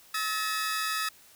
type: tone cluster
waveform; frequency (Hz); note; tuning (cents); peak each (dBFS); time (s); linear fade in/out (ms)
sawtooth; 1287 / 1729 / 1882 / 4853; E6 / A6 / A#6 / D#8; -42 / -31 / +16 / -44; -27 / -32 / -34 / -34; 0.14-1.09; 5
effects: white hiss -56 dBFS RMS until 1.35 s